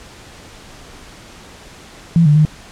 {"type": "tone with pitch steps", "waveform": "sine", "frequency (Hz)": [167.5, 148.3, 153.3], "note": ["E3", "D3", "D#3"], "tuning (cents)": [28, 17, -25], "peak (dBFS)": -7, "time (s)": [2.16, 2.451], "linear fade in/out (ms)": 0, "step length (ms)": 97, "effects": ["pink hiss -39 dBFS RMS until 2.71 s", "low-pass 8000 Hz 12 dB/octave"]}